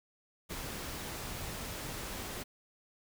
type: noise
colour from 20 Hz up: pink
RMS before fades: -41 dBFS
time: 0.49-2.44 s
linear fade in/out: 20 ms
effects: none